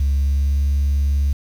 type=tone with pitch glide; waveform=sine; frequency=69.3 to 70.35 Hz; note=C#2 to C#2; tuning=0 to +26 cents; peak=-13 dBFS; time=0-1.33 s; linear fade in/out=5 ms; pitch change=+26 cents; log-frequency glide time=0.14-0.64 s; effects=tanh soft clip ceiling -12 dBFS + 7-bit